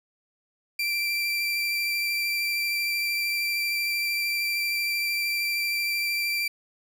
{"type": "tone with vibrato", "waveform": "30% pulse", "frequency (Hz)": 2352, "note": "D7", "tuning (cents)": 2, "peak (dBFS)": -22, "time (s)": [0.79, 6.48], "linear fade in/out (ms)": 5, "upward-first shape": "sine", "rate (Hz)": 13, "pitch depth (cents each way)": 14, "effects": []}